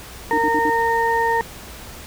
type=harmonic tone; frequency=460 Hz; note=A#4; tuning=23 cents flat; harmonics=1 / 2 / 4; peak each=-22 / -18 / -23 dBFS; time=0.31-1.41 s; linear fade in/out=0 ms
type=tone bursts; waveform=sine; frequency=304.7 Hz; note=D#4; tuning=36 cents flat; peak=-21 dBFS; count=4; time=0.33-0.697 s; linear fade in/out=0 ms; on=46 ms; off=61 ms
effects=added 60 Hz sine -45 dBFS peak until 2.06 s + pink hiss -38 dBFS RMS until 2.06 s